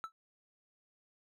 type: tone with exponential decay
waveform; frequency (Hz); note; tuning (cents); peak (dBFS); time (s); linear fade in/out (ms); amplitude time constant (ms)
triangle; 1318.5; E6; 0; -32; 0.04-0.12; 0; 16
effects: none